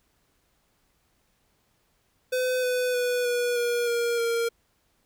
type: tone with pitch steps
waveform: square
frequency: 507 / 499.7 / 492.6 / 485.5 / 478.5 / 471.7 / 464.9 Hz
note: B4 / B4 / B4 / B4 / A#4 / A#4 / A#4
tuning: +45 / +20 / -5 / -30 / +45 / +20 / -5 cents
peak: -24 dBFS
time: 2.32-4.49 s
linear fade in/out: 10 ms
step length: 310 ms
effects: pink hiss -69 dBFS RMS until 5.05 s